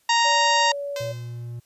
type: harmonic tone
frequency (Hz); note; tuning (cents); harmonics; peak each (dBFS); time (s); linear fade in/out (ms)
932.3; A#5; 0; 1 / 2 / 3 / 4 / 5 / 6 / 7 / 8; -19 / -24 / -26 / -27 / -28 / -32 / -33 / -33; 0.09-0.72; 5
type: tone with pitch glide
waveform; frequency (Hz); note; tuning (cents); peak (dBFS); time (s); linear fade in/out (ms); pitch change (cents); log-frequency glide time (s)
sine; 574 to 568.1; D5 to C#5; -40 to +42; -27; 0.24-1.13; 20; -18; 0.55-0.76
type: tone with exponential decay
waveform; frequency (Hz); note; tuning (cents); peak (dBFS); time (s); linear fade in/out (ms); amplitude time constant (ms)
5% pulse; 516; C5; -24; -19; 0.96-1.52; 2; 120
type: tone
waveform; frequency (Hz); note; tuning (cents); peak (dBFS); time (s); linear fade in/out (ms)
triangle; 119.1; A#2; +38; -29; 1-1.6; 10
effects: white hiss -64 dBFS RMS until 1.65 s + resampled to 32000 Hz

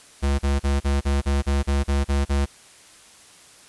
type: tone bursts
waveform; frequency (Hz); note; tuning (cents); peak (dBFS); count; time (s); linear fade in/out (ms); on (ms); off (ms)
square; 69.8; C#2; +13; -19; 11; 0.22-2.46; 20; 170; 37
effects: white hiss -49 dBFS RMS until 3.68 s + resampled to 24000 Hz

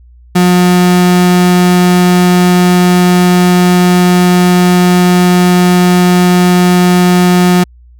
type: tone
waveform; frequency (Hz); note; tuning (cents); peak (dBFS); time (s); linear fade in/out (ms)
35% pulse; 179.2; F3; +45; -3; 0.35-7.64; 10
effects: added 60 Hz sine -36 dBFS peak until 7.99 s

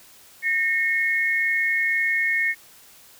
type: tone pair together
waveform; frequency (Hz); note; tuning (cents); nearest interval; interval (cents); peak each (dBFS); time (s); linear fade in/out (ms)
sine; 1833 / 2175; A#6 / C#7; -30 / -33; minor third; 297; -22; 0.42-2.55; 50
effects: white hiss -50 dBFS RMS until 3.19 s

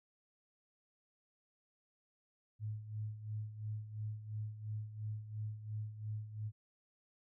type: tone with tremolo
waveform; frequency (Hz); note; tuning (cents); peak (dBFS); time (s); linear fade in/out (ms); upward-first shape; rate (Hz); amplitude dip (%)
sine; 107.2; A2; -45; -37; 2.59-6.52; 50; sine; 2.9; 70
effects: none

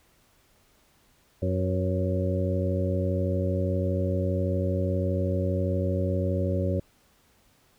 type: harmonic tone with a mistuned harmonic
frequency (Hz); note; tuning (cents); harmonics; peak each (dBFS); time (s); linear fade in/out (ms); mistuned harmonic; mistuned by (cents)
92.5; F#2; 0; 1 / 2 / 3 / 4 / 5 / 6; -26 / -31 / -34 / -34 / -36 / -31; 1.42-6.8; 5; 5; +52
effects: pink hiss -63 dBFS RMS until 7.78 s

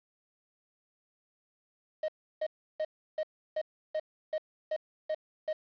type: tone bursts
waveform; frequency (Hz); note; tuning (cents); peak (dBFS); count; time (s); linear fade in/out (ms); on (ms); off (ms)
triangle; 622.3; D#5; 0; -27; 10; 2.03-5.53; 5; 53; 330
effects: resampled to 11025 Hz + 9-bit

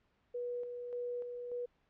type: tone with tremolo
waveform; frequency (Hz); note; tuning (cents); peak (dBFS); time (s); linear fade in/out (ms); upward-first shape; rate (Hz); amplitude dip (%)
sine; 486.6; B4; -26; -36; 0.34-1.66; 10; square; 1.7; 40
effects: pink hiss -75 dBFS RMS until 1.89 s + low-pass 3000 Hz 12 dB/octave

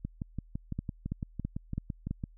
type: two click trains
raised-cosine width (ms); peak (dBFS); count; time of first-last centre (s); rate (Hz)
5; -20 / -22; 5 / 14; 0.79-2.11 / 0.05-2.239; 3.03 / 5.94
effects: added 40 Hz sine -53 dBFS peak until 2.37 s

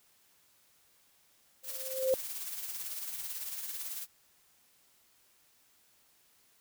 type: noise with tremolo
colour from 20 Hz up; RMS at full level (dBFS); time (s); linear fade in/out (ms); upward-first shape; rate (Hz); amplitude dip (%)
blue; -38; 1.63-4.07; 50; sine; 18; 45
type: tone with exponential growth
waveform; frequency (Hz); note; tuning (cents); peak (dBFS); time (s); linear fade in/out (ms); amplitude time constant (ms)
sine; 524; C5; +2; -22; 1.63-2.14; 1; 110
effects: white hiss -67 dBFS RMS until 6.6 s

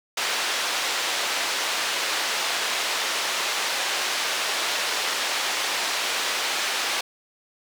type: band-pass noise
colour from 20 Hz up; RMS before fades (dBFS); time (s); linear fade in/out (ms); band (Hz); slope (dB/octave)
white; -26; 0.17-7.01; 5; 490 to 4500; 12
effects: none

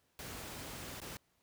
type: noise with dropouts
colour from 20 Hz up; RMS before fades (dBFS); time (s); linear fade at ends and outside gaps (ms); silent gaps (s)
pink; -45; 0.19-1.17; 1; 1.002-1.016
effects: pink hiss -75 dBFS RMS until 1.42 s + high-pass 60 Hz 12 dB/octave

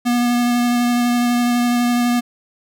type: tone with vibrato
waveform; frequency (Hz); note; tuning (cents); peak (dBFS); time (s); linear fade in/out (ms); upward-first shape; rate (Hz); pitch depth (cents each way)
square; 241.6; B3; -38; -15; 0.05-2.21; 20; sine; 12; 12
effects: none

